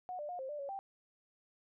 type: tone with pitch steps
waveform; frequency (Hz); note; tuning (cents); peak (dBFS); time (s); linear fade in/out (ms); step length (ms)
sine; 731 / 593 / 715 / 528 / 591 / 558 / 784; F#5 / D5 / F5 / C5 / D5 / C#5 / G5; -21 / +17 / +41 / +16 / +11 / +11 / 0; -39; 0.09-0.79; 0; 100
effects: none